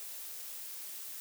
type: noise with high-pass filter sweep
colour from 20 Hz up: blue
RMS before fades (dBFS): -44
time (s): 0-1.2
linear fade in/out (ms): 0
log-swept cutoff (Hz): 480 to 300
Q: 2.5
effects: none